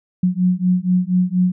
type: beating tone pair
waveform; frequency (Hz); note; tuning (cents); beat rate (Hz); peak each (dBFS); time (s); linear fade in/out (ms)
sine; 179.6 / 183.8; F3 / F#3; +49 / -11; 4.2; -17; 0.23-1.52; 5
effects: none